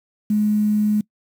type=tone with quantisation; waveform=sine; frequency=210.7 Hz; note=G#3; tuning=25 cents sharp; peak=-15 dBFS; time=0.3-1.01 s; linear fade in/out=5 ms; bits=7; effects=noise-tail reverb RT60 0.1 s tail -23 dB re dry